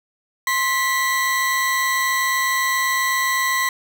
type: tone pair together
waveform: 40% pulse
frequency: 1054.8 / 1962 Hz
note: C6 / B6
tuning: +14 / -12 cents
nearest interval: major seventh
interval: 1074 cents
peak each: -21 / -19 dBFS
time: 0.47-3.69 s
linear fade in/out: 2 ms
effects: none